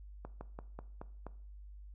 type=slowing click train; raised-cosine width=1 ms; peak=-30 dBFS; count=6; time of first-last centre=0.25-1.266 s; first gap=160 ms; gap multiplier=1.12; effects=noise-tail reverb RT60 0.5 s tail -17 dB re dry + added 50 Hz sine -48 dBFS peak until 1.94 s